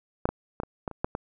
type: clicks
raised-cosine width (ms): 1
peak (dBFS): -8 / -13 / -15 / -20 / -16 / -25 / -11 / -16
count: 8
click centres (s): 0.255 / 0.29 / 0.601 / 0.634 / 0.878 / 0.913 / 1.045 / 1.151
effects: none